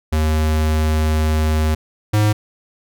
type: tone pair in turn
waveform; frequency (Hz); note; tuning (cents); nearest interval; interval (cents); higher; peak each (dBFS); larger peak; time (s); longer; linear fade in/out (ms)
square; 77.78 / 105.77; D#2 / G#2; 0 / +32; perfect fourth; 532; second; -15 / -13; second; 0.12-1.75 / 2.13-2.33; first; 10
effects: none